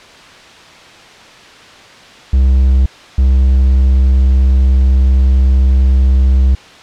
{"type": "tone pair in turn", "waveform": "triangle", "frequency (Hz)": [65.41, 65.41], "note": ["C2", "C2"], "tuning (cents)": [0, 0], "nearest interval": "unison", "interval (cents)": 0, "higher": "neither", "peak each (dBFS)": -4, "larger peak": "neither", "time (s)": [[2.33, 2.86], [3.18, 6.55]], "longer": "second", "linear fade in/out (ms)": 5, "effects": ["white hiss -37 dBFS RMS until 6.82 s", "low-pass 4000 Hz 12 dB/octave"]}